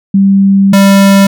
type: tone pair in turn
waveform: sine / square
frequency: 196 / 196.83 Hz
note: G3 / G3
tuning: 0 / +7 cents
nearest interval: unison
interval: 7 cents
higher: second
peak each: -3 dBFS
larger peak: neither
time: 0.14-0.73 / 0.73-1.27 s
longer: first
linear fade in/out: 5 ms
effects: none